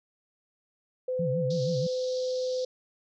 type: tone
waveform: sine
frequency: 509 Hz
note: C5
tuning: 48 cents flat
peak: -27 dBFS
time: 1.08-2.65 s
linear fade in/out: 5 ms
type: tone with vibrato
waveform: sine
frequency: 151.3 Hz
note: D#3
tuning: 48 cents flat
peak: -28 dBFS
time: 1.19-1.87 s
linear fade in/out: 5 ms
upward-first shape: sine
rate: 6.3 Hz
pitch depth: 250 cents each way
type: band-pass noise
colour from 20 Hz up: pink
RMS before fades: -44 dBFS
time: 1.5-2.65 s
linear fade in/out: 5 ms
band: 3800 to 5700 Hz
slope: 48 dB/octave
effects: none